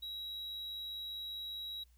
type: tone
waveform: triangle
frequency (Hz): 3865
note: B7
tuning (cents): -38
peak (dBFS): -39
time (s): 0.02-1.84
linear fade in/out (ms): 10
effects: added 60 Hz sine -62 dBFS peak until 1.97 s + white hiss -75 dBFS RMS until 1.97 s